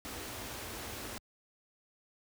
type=band-stop noise; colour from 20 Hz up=pink; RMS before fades=-42 dBFS; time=0.05-1.18 s; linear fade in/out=0 ms; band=130 to 200 Hz; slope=96 dB/octave; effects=high-pass 60 Hz 12 dB/octave